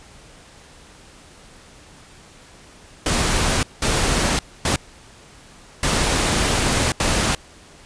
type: noise bursts at uneven times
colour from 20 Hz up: pink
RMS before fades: -19 dBFS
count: 5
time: 3.06-3.63 / 3.82-4.39 / 4.65-4.76 / 5.83-6.92 / 7-7.35 s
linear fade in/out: 2 ms
effects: pink hiss -46 dBFS RMS until 7.85 s + resampled to 22050 Hz